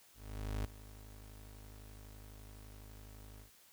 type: tone with ADSR envelope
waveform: 30% pulse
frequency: 51.91 Hz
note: G#1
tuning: in tune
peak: -32 dBFS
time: 0.14-3.51 s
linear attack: 510 ms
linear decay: 5 ms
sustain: -17 dB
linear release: 110 ms
effects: white hiss -64 dBFS RMS until 3.72 s